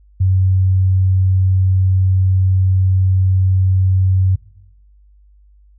sine tone, 94 Hz, F#2, 28 cents sharp, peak -10 dBFS, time 0.2-4.36 s, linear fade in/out 10 ms, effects noise-tail reverb RT60 0.9 s tail -21 dB re dry + added 50 Hz sine -45 dBFS peak until 5.78 s

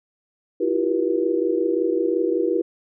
sine tone cluster, 325.5 / 351 / 388.7 / 480.3 Hz, E4 / F4 / G4 / B4, -22 / +9 / -15 / -48 cents, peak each -24 dBFS, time 0.6-2.62 s, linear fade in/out 10 ms, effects none

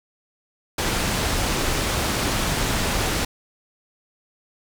pink low-pass noise, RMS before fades -23 dBFS, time 0.78-3.25 s, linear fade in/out 5 ms, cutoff 9800 Hz, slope 12 dB/octave, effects none

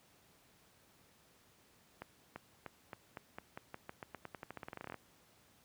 accelerating click train, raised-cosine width 0.5 ms, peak -29 dBFS, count 26, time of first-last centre 2.02-4.943 s, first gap 340 ms, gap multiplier 0.89, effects pink hiss -67 dBFS RMS until 5.64 s + high-pass 80 Hz 12 dB/octave

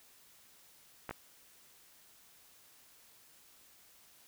clicks, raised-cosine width 0.5 ms, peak -24 dBFS, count 2, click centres 1.093 / 1.11 s, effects white hiss -62 dBFS RMS until 4.27 s

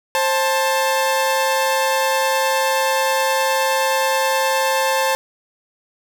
sawtooth tone pair together, 529.9 / 880 Hz, C5 / A5, +22 / 0 cents, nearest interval major sixth, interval 878 cents, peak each -15 dBFS, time 0.15-5.15 s, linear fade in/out 0 ms, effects none

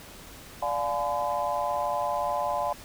sine chord, D diminished seventh, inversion none, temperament just, 587.3 / 704.8 / 845.8 / 1014.9 Hz, D5 / F5 / Ab5 / Cb6, 0 / +16 / +31 / +47 cents, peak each -31 dBFS, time 0.62-2.73 s, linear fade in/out 5 ms, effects pink hiss -46 dBFS RMS until 2.84 s

